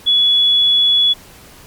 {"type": "tone", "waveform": "sine", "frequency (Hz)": 3395, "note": "G#7", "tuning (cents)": 37, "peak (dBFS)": -9, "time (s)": [0.06, 1.14], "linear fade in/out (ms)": 20, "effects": ["pink hiss -41 dBFS RMS until 1.66 s", "MP3 96 kbps"]}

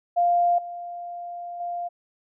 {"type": "tone with level steps", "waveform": "sine", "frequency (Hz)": 698.5, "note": "F5", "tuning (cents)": 0, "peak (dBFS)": [-17, -32, -27], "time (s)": [0.16, 1.89], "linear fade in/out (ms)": 20, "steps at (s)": [0.58, 1.6], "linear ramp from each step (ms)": 5, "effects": []}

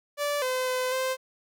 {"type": "tone with pitch steps", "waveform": "sawtooth", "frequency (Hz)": [581, 512, 509, 520], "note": ["D5", "C5", "C5", "C5"], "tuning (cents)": [-19, -38, -48, -11], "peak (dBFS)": -22, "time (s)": [0.17, 1.17], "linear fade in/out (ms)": 50, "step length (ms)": 250, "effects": []}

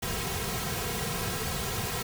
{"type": "noise with comb filter", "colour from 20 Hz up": "pink", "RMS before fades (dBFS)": -32, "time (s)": [0.02, 2.03], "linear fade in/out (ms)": 10, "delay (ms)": 3.4, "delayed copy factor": -1, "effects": []}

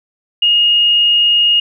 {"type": "tone", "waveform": "sine", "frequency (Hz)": 2858, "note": "F7", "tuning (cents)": 39, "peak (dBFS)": -8, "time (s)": [0.42, 1.6], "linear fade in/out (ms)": 5, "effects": []}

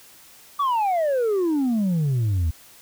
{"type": "exponential sweep", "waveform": "sine", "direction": "down", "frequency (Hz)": [1174.7, 76.4], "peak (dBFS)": -16, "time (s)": [0.59, 2.51], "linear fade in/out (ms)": 10, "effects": ["tanh soft clip ceiling -18 dBFS", "white hiss -49 dBFS RMS until 2.81 s"]}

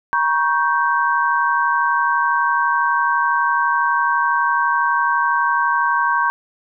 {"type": "tone cluster", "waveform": "sine", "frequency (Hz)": [952, 1104, 1558], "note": ["A#5", "C#6", "G6"], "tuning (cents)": [36, -7, -11], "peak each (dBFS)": -19, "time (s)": [0.13, 6.3], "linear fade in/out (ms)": 0, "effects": []}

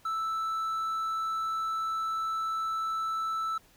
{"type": "tone", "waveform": "triangle", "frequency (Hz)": 1318.5, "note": "E6", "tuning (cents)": 0, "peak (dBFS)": -27, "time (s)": [0.05, 3.58], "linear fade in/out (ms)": 5, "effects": ["pink hiss -61 dBFS RMS until 3.76 s"]}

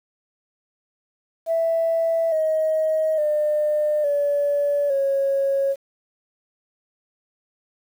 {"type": "tone with pitch steps", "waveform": "sine", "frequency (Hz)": [659.3, 629.9, 601.8, 574.9, 549.3], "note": ["E5", "D#5", "D5", "D5", "C#5"], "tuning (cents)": [0, 21, 42, -37, -16], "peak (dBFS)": -17, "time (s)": [1.46, 5.76], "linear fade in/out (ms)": 50, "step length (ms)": 860, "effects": ["tanh soft clip ceiling -13 dBFS", "8-bit"]}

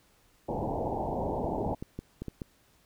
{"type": "low-pass noise", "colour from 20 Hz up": "white", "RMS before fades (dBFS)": -32, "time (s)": [0.48, 1.75], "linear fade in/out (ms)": 10, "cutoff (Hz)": 920, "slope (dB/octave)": 96}
{"type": "clicks", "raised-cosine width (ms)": 3, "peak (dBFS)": -23, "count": 8, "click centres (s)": [1.445, 1.665, 1.718, 1.825, 1.99, 2.22, 2.283, 2.418]}
{"effects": ["pink hiss -65 dBFS RMS until 2.85 s"]}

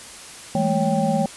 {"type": "tone cluster", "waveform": "sine", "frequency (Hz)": [165.8, 204.8, 223.1, 554, 786], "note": ["E3", "G#3", "A3", "C#5", "G5"], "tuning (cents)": [10, -24, 24, -1, 4], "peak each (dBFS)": -24, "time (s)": [0.55, 1.26], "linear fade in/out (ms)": 2, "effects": ["white hiss -39 dBFS RMS until 1.36 s", "resampled to 24000 Hz"]}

